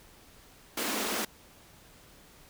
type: high-pass noise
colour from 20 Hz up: pink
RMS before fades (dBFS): -32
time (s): 0.77-1.25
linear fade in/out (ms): 5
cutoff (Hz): 200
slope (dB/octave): 96
effects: pink hiss -56 dBFS RMS until 2.49 s